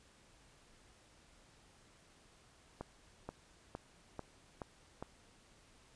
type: accelerating click train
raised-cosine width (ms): 1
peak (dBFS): -28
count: 6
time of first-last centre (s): 2.81-5.026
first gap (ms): 480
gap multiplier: 0.96
effects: pink hiss -65 dBFS RMS until 5.95 s + resampled to 22050 Hz